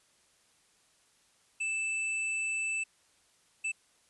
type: tone bursts at uneven times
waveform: square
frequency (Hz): 2639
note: E7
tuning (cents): +1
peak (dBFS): -31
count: 2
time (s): 1.6-2.84 / 3.64-3.72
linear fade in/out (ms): 10
effects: white hiss -67 dBFS RMS until 4.09 s + resampled to 24000 Hz